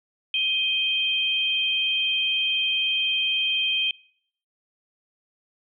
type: tone pair together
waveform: sine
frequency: 2509 / 3161 Hz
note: D#7 / G7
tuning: +14 / +14 cents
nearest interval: major third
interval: 400 cents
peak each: -26 / -22 dBFS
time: 0.34-3.91 s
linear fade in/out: 2 ms
effects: noise-tail reverb RT60 0.6 s tail -22 dB re dry